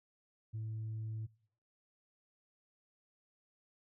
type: tone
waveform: sine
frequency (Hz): 110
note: A2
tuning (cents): 0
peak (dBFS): -36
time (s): 0.53-1.27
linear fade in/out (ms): 20
effects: noise-tail reverb RT60 0.7 s tail -26 dB re dry + tanh soft clip ceiling -36 dBFS